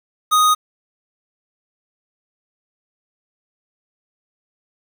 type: tone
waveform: square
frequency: 1244.5 Hz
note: D#6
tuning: in tune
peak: -12 dBFS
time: 0.31-0.55 s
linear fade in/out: 20 ms
effects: 7-bit